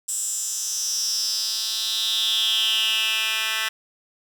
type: tone with high-pass filter sweep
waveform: 10% pulse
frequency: 220 Hz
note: A3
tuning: in tune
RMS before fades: -24 dBFS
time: 0.08-3.69 s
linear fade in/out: 10 ms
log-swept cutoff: 7900 to 2100 Hz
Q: 5.7
effects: none